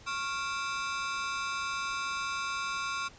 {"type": "ring-modulated tone", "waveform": "sawtooth", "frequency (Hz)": 1244.5, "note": "D#6", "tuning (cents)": 0, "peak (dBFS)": -25, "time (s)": [0.06, 3.09], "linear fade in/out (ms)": 20, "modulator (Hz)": 147, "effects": ["pink hiss -54 dBFS RMS until 3.18 s", "resampled to 16000 Hz"]}